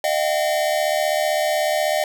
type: tone cluster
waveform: square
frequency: 611 / 687 / 762 Hz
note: D#5 / F5 / G5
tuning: -32 / -29 / -49 cents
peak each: -21 / -25 / -26 dBFS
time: 0.04-2.04 s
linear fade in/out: 2 ms
effects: none